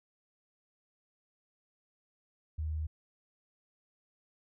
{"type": "tone", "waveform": "sine", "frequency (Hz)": 77.78, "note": "D#2", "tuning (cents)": 0, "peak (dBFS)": -32, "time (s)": [2.58, 2.87], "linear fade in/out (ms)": 10, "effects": []}